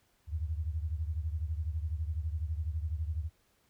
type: beating tone pair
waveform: sine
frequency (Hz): 76 / 88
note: D#2 / F2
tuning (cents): -40 / +14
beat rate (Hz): 12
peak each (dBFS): -33 / -37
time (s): 0.27-3.3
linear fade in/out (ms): 50
effects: pink hiss -71 dBFS RMS until 3.69 s